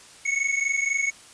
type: tone pair together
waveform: square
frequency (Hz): 2193 / 2217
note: C#7 / C#7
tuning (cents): -19 / 0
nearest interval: unison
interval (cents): 19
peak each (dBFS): -27 / -25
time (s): 0.25-1.11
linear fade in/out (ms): 10
effects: white hiss -48 dBFS RMS until 1.33 s + resampled to 22050 Hz